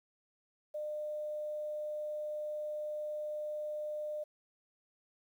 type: tone with quantisation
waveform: sine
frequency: 603 Hz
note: D5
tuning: 46 cents sharp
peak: -36 dBFS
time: 0.74-4.24 s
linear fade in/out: 10 ms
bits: 11
effects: none